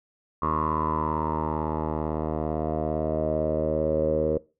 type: tone with low-pass filter sweep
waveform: 10% pulse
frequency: 77.78 Hz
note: D#2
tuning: in tune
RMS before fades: -26 dBFS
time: 0.42-4.38 s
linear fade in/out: 5 ms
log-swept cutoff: 1100 to 510 Hz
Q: 9.6
effects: noise-tail reverb RT60 0.3 s tail -22 dB re dry